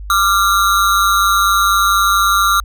square ring-modulated tone, 1282 Hz, E6, 49 cents flat, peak -8 dBFS, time 0.1-2.6 s, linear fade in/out 0 ms, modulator 97.8 Hz, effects added 50 Hz sine -26 dBFS peak until 2.64 s

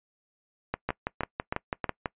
two click trains, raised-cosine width 0.5 ms, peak -13 / -13 dBFS, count 9 / 4, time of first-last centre 0.74-2.058 / 0.89-1.842 s, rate 6.07 / 3.15 Hz, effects noise-tail reverb RT60 0.1 s tail -23 dB re dry + resampled to 8000 Hz

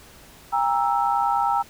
sine chord, E diminished, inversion first, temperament equal with one note detuned, 802.8 / 932.3 / 1318.5 Hz, G5 / Bb5 / E6, +41 / 0 / 0 cents, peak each -22 / -23 / -25 dBFS, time 0.52-1.63 s, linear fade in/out 20 ms, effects pink hiss -48 dBFS RMS until 1.69 s

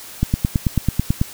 click train, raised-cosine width 5 ms, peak -3 dBFS, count 10, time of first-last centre 0.23-1.215 s, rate 9.14 Hz, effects white hiss -37 dBFS RMS until 1.33 s

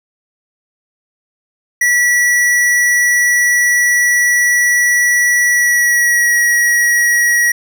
square tone with pitch glide, 1944 to 1911.7 Hz, B6 to A#6, -28 to +43 cents, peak -10 dBFS, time 1.81-7.52 s, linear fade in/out 5 ms, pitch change -29 cents, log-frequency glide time 5.49-6.34 s, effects none

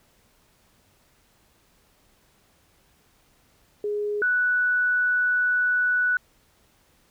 sine tone pair in turn, 415.3 / 1480 Hz, G#4 / F#6, 0 / 0 cents, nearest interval octave + minor seventh, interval 2200 cents, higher second, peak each -24 / -19 dBFS, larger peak second, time 3.84-4.22 / 4.22-6.17 s, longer second, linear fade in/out 2 ms, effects pink hiss -62 dBFS RMS until 7.1 s

